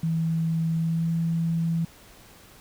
sine tone with pitch glide, 163.1 to 165.57 Hz, E3 to E3, -18 to +8 cents, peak -22 dBFS, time 0.03-1.85 s, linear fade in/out 5 ms, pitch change +26 cents, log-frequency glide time 0.75-1.1 s, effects pink hiss -51 dBFS RMS until 2.6 s

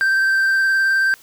triangle tone with vibrato, 1566 Hz, G6, 2 cents flat, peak -12 dBFS, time 0.01-1.14 s, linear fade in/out 0 ms, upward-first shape square, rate 19 Hz, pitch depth 12 cents each way, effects white hiss -48 dBFS RMS until 1.22 s

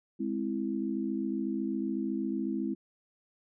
sine chord, Ab augmented, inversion none, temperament equal, 207.7 / 261.6 / 329.6 Hz, Ab3 / C4 / E4, 0 / 0 / 0 cents, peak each -34 dBFS, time 0.19-2.75 s, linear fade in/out 20 ms, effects none

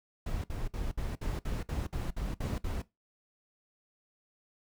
brown noise bursts, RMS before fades -34 dBFS, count 11, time 0.26-2.82 s, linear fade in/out 5 ms, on 180 ms, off 58 ms, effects noise-tail reverb RT60 0.2 s tail -19 dB re dry

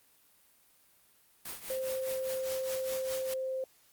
white noise with tremolo, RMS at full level -39 dBFS, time 1.45-3.34 s, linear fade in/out 5 ms, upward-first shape triangle, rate 4.9 Hz, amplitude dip 80%
sine tone, 523.3 Hz, C5, in tune, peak -32 dBFS, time 1.7-3.64 s, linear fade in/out 2 ms
effects white hiss -65 dBFS RMS until 3.92 s + Opus 32 kbps

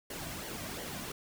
pink noise with flanger, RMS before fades -41 dBFS, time 0.1-1.12 s, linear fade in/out 5 ms, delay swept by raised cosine 0.77 to 2.37 ms, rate 2.8 Hz, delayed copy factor -0.6, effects none

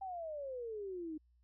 sine exponential sweep, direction down, 790 to 302.5 Hz, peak -40 dBFS, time 0.01-1.18 s, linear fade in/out 10 ms, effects added 60 Hz sine -67 dBFS peak until 1.43 s

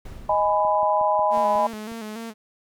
brown noise with exponential decay, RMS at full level -34 dBFS, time 0.05-1.3 s, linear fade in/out 5 ms, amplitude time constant 270 ms
sine chord, G# minor, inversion second, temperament just, 623 / 830.6 / 996.7 Hz, D#5 / G#5 / B5, +2 / 0 / +16 cents, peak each -22 dBFS, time 0.29-1.67 s, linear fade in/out 5 ms
click train, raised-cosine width 3 ms, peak -31 dBFS, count 8, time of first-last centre 0.65-1.918 s, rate 5.52 Hz
sawtooth tone with vibrato, 220.9 Hz, A3, 7 cents sharp, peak -28 dBFS, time 1.3-2.34 s, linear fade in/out 50 ms, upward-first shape square, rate 3.5 Hz, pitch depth 58 cents each way
effects none

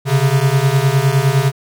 square beating tone pair, 131.6 / 141.4 Hz, C3 / C#3, +10 / +35 cents, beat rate 9.8 Hz, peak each -15 dBFS, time 0.05-1.52 s, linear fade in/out 50 ms, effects none

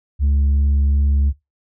sine tone with vibrato, 70.6 Hz, C#2, 32 cents sharp, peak -10 dBFS, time 0.19-1.33 s, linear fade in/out 50 ms, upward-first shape triangle, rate 2.7 Hz, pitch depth 9 cents each way, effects noise-tail reverb RT60 0.2 s tail -20 dB re dry + tanh soft clip ceiling -12 dBFS

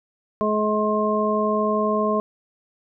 harmonic tone, 212.5 Hz, G#3, 40 cents sharp, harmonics 1 / 2 / 3 / 5, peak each -24 / -24 / -24 / -24 dBFS, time 0.41-2.2 s, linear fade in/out 0 ms, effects none

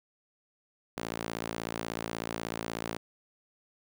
sawtooth tone with high-pass filter, 56.4 Hz, A1, 44 cents sharp, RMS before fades -37 dBFS, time 0.97-2.97 s, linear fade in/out 0 ms, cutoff 240 Hz, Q 0.63, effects none

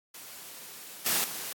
white noise with level steps, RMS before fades -45 / -27 / -37 dBFS, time 0.14-1.53 s, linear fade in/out 5 ms, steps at 1.06 / 1.24 s, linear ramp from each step 2 ms, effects high-pass 150 Hz 12 dB/octave + AAC 64 kbps

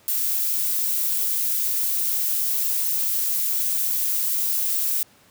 violet noise, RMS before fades -23 dBFS, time 0.08-5.03 s, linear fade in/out 0 ms, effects pink hiss -55 dBFS RMS until 5.3 s + high-pass 100 Hz 12 dB/octave

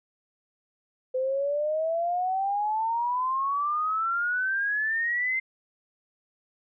sine exponential sweep, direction up, 509 to 2093 Hz, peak -24 dBFS, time 1.14-5.4 s, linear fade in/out 10 ms, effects none

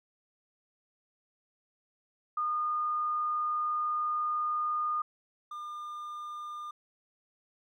sine / triangle tone pair in turn, 1221 / 1204.9 Hz, D#6 / D6, -33 / +44 cents, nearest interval unison, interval 23 cents, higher first, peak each -28 / -36 dBFS, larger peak first, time 2.37-5.02 / 5.51-6.71 s, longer first, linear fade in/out 5 ms, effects none

